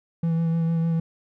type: tone with vibrato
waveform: triangle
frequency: 165.2 Hz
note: E3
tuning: 4 cents sharp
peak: -18 dBFS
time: 0.23-1 s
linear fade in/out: 5 ms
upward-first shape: sine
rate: 6.6 Hz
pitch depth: 18 cents each way
effects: none